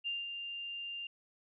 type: tone with ADSR envelope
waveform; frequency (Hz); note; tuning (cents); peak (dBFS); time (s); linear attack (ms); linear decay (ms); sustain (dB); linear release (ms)
sine; 2794; F7; 0; -33; 0.04-1.07; 29; 190; -6; 3
effects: none